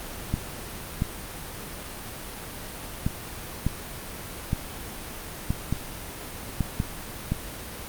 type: clicks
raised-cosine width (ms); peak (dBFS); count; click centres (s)
5; -11; 10; 0.34 / 1.021 / 3.065 / 3.666 / 4.531 / 5.505 / 5.726 / 6.607 / 6.801 / 7.32
effects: pink hiss -37 dBFS RMS until 7.88 s + Opus 32 kbps